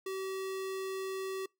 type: tone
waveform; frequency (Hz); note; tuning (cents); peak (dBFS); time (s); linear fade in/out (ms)
square; 382.4; G4; -43; -36; 0.06-1.46; 5
effects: noise-tail reverb RT60 0.2 s tail -25 dB re dry